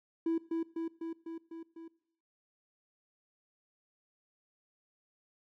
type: tone with echo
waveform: triangle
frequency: 329.6 Hz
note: E4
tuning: in tune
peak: -25 dBFS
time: 0.26-0.38 s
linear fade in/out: 5 ms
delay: 250 ms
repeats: 6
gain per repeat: -3 dB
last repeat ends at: 1.88 s
effects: noise-tail reverb RT60 0.7 s tail -22 dB re dry + tanh soft clip ceiling -24 dBFS